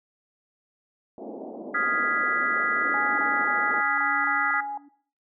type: band-pass noise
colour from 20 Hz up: pink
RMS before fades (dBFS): -38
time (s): 1.18-3.81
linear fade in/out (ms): 2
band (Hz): 220 to 770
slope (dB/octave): 48
type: chord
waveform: sine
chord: F half-diminished seventh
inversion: third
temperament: equal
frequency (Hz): 1244.5 / 1396.9 / 1661.2 / 1975.5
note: Eb6 / F6 / Ab6 / Cb7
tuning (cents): 0 / 0 / 0 / 0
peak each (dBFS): -28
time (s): 1.74-4.61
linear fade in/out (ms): 10
type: tone with tremolo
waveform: sine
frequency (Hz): 286.5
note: D4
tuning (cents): -43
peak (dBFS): -37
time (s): 2.84-4.89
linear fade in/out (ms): 10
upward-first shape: sine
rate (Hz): 0.92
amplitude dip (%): 80
type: tone bursts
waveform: sine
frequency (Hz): 830.6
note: G#5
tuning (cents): 0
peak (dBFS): -29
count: 7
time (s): 2.94-4.776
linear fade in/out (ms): 2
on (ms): 240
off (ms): 26
effects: noise-tail reverb RT60 0.5 s tail -18 dB re dry